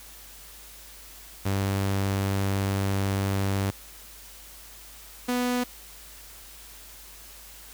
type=tone pair in turn; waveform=sawtooth; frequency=98 / 246.9 Hz; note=G2 / B3; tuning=0 / 0 cents; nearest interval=octave + major third; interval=1600 cents; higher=second; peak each=-20 dBFS; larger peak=neither; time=1.45-3.71 / 5.28-5.64 s; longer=first; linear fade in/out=10 ms; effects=added 50 Hz sine -51 dBFS peak until 7.73 s + white hiss -47 dBFS RMS until 7.73 s